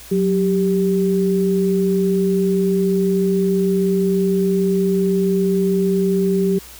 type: tone pair together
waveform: sine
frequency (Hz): 184.8 / 392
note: F#3 / G4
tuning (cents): -2 / 0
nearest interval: octave + minor second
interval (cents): 1302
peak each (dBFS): -17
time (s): 0.11-6.59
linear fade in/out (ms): 10
effects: added 60 Hz sine -45 dBFS peak until 6.79 s + white hiss -40 dBFS RMS until 6.79 s